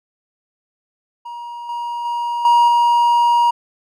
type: tone with level steps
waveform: triangle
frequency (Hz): 950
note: A#5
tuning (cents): +33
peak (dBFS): -26 / -20 / -17 / -7 / -9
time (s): 1.25-3.51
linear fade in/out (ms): 10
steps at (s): 1.69 / 2.05 / 2.45 / 2.68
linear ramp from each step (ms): 2
effects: none